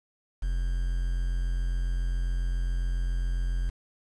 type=tone with quantisation; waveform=triangle; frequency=43.65 Hz; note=F1; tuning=in tune; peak=-23 dBFS; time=0.42-3.7 s; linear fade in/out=10 ms; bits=8; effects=resampled to 24000 Hz